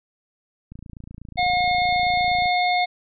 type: click train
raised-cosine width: 5 ms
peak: -26 dBFS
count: 50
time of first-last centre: 0.72-2.458 s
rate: 28.2 Hz
type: harmonic tone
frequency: 719 Hz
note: F#5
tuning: 50 cents flat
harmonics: 1 / 3 / 5 / 6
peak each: -19 / -24 / -30 / -32 dBFS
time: 1.37-2.86 s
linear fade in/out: 20 ms
effects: none